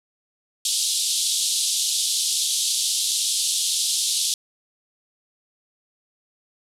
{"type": "band-pass noise", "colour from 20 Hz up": "pink", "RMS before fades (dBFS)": -23, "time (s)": [0.65, 4.34], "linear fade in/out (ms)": 2, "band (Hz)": [3300, 11000], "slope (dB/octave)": 48, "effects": []}